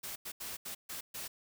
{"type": "noise bursts at uneven times", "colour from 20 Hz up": "white", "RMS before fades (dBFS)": -42, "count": 6, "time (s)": [[0.03, 0.16], [0.25, 0.32], [0.4, 0.57], [0.65, 0.75], [0.89, 1.01], [1.14, 1.28]], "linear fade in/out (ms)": 10, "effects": []}